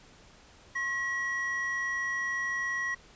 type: tone pair together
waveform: triangle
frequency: 1076.3 / 1916 Hz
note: C6 / A#6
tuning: +49 / +47 cents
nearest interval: minor seventh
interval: 998 cents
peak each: -37 / -28 dBFS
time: 0.75-2.95 s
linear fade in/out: 10 ms
effects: pink hiss -56 dBFS RMS until 3.15 s + resampled to 16000 Hz